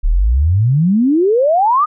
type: exponential sweep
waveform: sine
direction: up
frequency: 34.15 to 1269 Hz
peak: -9 dBFS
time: 0.03-1.86 s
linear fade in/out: 20 ms
effects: none